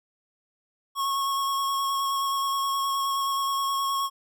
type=tone with vibrato; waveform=square; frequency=1097 Hz; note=C#6; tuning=18 cents flat; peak=-25 dBFS; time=0.95-4.1 s; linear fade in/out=50 ms; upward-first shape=square; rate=9.5 Hz; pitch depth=12 cents each way; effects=none